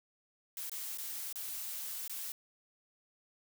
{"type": "noise with dropouts", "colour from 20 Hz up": "blue", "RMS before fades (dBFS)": -41, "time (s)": [0.57, 2.32], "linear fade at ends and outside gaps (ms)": 1, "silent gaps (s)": [[0.696, 0.717], [0.974, 0.983], [1.327, 1.357], [2.078, 2.096]], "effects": []}